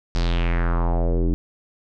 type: tone with low-pass filter sweep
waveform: square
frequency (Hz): 42.74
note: F1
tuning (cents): -37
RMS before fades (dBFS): -20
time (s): 0.15-1.34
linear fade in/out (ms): 0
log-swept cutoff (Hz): 5300 to 290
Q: 3.1
effects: none